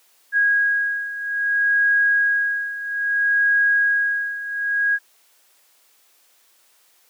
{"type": "beating tone pair", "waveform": "sine", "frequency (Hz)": [1644, 1644.61], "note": ["G#6", "G#6"], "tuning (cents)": [-18, -17], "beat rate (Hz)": 0.61, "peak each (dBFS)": [-22, -18], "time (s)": [0.32, 4.99], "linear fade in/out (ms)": 50, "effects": ["white hiss -58 dBFS RMS until 7.09 s", "high-pass 400 Hz 12 dB/octave"]}